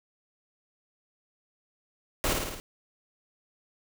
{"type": "noise with echo", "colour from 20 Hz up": "pink", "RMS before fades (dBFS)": -27, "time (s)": [2.24, 2.33], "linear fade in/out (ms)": 0, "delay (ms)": 54, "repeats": 5, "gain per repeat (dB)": -3, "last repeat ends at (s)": 2.6, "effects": []}